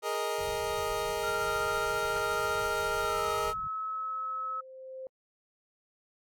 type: chord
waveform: 25% pulse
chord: Ab suspended second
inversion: none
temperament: equal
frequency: 415.3 / 466.2 / 622.3 Hz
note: Ab4 / Bb4 / Eb5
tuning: 0 / 0 / 0 cents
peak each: -31 dBFS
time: 0.02-3.54 s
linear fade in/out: 50 ms
type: low-pass noise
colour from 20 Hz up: pink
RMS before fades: -47 dBFS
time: 0.38-3.68 s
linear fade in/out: 5 ms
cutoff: 190 Hz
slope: 48 dB/octave
type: tone with pitch glide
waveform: sine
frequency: 1384 to 1291.3 Hz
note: F6 to E6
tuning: -16 to -36 cents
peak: -32 dBFS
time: 1.23-4.61 s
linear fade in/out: 10 ms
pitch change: -120 cents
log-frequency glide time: 3.02-3.31 s
type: tone with exponential growth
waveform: sine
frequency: 523 Hz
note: C5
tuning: 1 cent flat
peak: -37 dBFS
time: 3.36-5.07 s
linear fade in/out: 1 ms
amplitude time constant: 370 ms
effects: AAC 64 kbps